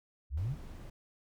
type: exponential sweep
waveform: sine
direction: up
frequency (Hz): 60 to 165.8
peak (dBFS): -31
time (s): 0.3-0.56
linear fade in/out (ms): 50
type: noise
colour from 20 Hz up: brown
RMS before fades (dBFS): -46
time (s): 0.37-0.9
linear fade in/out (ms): 5
effects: none